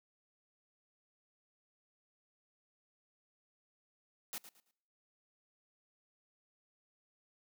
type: noise with echo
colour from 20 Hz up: white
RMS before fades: -42 dBFS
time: 4.33-4.38 s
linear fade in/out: 0 ms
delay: 110 ms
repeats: 3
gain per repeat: -12 dB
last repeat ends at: 4.71 s
effects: noise-tail reverb RT60 0.8 s tail -26 dB re dry + high-pass 150 Hz 12 dB/octave